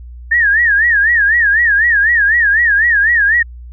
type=tone with vibrato; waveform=sine; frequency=1760 Hz; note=A6; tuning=in tune; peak=-8 dBFS; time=0.31-3.43 s; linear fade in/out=10 ms; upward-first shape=sine; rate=4 Hz; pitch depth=160 cents each way; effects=added 60 Hz sine -29 dBFS peak until 3.72 s